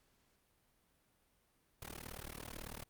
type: noise with amplitude modulation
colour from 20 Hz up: pink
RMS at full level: -44 dBFS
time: 1.82-2.84 s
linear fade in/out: 2 ms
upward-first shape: sine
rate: 38 Hz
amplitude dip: 100%
effects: pink hiss -75 dBFS RMS until 2.89 s + Opus 48 kbps